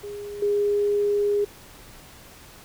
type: tone with level steps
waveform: sine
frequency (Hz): 409.9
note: G#4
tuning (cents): -23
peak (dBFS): -32 / -19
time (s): 0.03-1.45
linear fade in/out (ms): 10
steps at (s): 0.42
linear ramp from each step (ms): 5
effects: pink hiss -47 dBFS RMS until 2.64 s